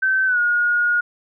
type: tone with pitch glide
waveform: sine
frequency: 1541 to 1437.8 Hz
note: G6 to F6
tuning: -30 to +50 cents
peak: -15 dBFS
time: 0.02-1.01 s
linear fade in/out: 10 ms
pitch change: -120 cents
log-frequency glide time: 0.26-0.39 s
effects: none